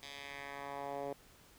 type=tone with band-pass filter sweep; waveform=10% pulse; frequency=140.7 Hz; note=C#3; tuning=26 cents sharp; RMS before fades=-44 dBFS; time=0.03-1.13 s; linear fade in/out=0 ms; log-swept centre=3900 to 500 Hz; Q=1.5; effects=pink hiss -62 dBFS RMS until 1.58 s